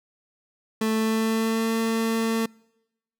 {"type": "tone with pitch glide", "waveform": "30% pulse", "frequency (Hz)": [220, 225.7], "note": ["A3", "A3"], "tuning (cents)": [0, 44], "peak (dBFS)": -19, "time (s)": [0.81, 2.46], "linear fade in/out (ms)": 5, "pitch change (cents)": 44, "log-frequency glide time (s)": [0.92, 1.73], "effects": ["noise-tail reverb RT60 0.9 s tail -26 dB re dry"]}